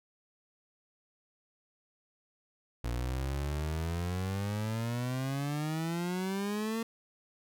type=exponential sweep; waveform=30% pulse; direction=up; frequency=58 to 230 Hz; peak=-29 dBFS; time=2.84-6.83 s; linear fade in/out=5 ms; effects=none